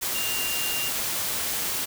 sine tone in noise, 2794 Hz, F7, in tune, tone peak -30 dBFS, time 0.14-0.9 s, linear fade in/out 20 ms, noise white, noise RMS -28 dBFS, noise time 0.01-1.86 s, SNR -5 dB, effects none

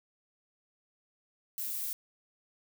violet noise, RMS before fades -36 dBFS, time 1.58-1.93 s, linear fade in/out 0 ms, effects none

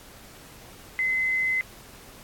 sine tone, 2046 Hz, C7, 39 cents flat, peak -22 dBFS, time 0.99-1.61 s, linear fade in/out 0 ms, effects pink hiss -48 dBFS RMS until 2.23 s + AAC 64 kbps

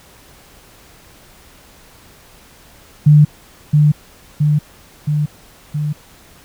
sine tone with echo, 149.3 Hz, D3, 29 cents sharp, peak -4 dBFS, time 3.06-3.25 s, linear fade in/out 10 ms, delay 670 ms, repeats 4, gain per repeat -3 dB, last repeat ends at 5.93 s, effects pink hiss -45 dBFS RMS until 6.44 s

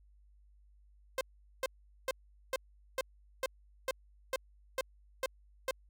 sawtooth tone bursts, 523.3 Hz, C5, in tune, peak -27 dBFS, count 11, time 1.18-5.71 s, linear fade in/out 2 ms, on 30 ms, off 420 ms, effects added 50 Hz sine -60 dBFS peak until 5.89 s

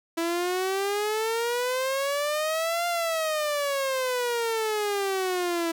sawtooth exponential two-way sweep, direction up then down, 329.6 to 698.5 to 329.6 Hz, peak -21 dBFS, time 0.17-5.72 s, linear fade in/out 10 ms, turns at 2.87 s, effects none

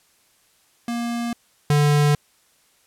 square tone pair in turn, 236 / 146.88 Hz, A#3 / D3, +22 / +1 cents, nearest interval minor sixth, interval 821 cents, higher first, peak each -24 / -15 dBFS, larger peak second, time 0.88-1.33 / 1.7-2.15 s, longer neither, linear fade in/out 2 ms, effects white hiss -60 dBFS RMS until 2.86 s + low-pass 12000 Hz 12 dB/octave

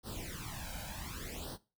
pink noise with flanger, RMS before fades -43 dBFS, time 0.03-1.58 s, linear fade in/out 50 ms, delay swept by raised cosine 0.21 to 1.31 ms, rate 0.67 Hz, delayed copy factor +0.9, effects noise-tail reverb RT60 0.3 s tail -19 dB re dry

